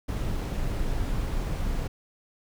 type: noise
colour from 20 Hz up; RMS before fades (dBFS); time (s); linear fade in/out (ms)
brown; -28; 0.08-1.88; 10
effects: none